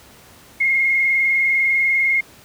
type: tone with vibrato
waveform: sine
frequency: 2139 Hz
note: C7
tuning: 38 cents sharp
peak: -14 dBFS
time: 0.6-2.21 s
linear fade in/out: 10 ms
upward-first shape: sine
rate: 20 Hz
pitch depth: 37 cents each way
effects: pink hiss -46 dBFS RMS until 2.44 s + high-pass 60 Hz 12 dB/octave